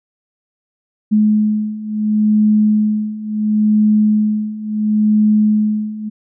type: beating tone pair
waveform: sine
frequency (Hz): 212.3 / 213.02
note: G#3 / G#3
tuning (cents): +38 / +44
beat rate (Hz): 0.72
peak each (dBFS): -16 / -13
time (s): 1.11-6.1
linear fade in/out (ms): 20
effects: none